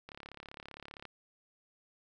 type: click train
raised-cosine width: 0.3 ms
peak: -30 dBFS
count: 35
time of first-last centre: 0.09-1.053 s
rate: 35.3 Hz
effects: none